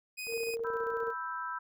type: tone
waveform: sawtooth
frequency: 2499 Hz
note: D#7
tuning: 7 cents sharp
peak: -34 dBFS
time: 0.17-0.56 s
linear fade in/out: 20 ms
type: tone with tremolo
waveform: sine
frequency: 460.5 Hz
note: A#4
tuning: 21 cents flat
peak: -31 dBFS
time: 0.27-1.14 s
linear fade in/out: 50 ms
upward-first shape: square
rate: 15 Hz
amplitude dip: 40%
type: click train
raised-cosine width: 1 ms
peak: -38 dBFS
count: 16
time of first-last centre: 0.27-1.081 s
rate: 18.5 Hz
type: chord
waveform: sine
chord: E minor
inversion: second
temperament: equal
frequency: 987.8 / 1318.5 / 1568 Hz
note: B5 / E6 / G6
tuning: 0 / 0 / 0 cents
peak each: -39 / -38 / -41 dBFS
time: 0.64-1.59 s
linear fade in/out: 10 ms
effects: none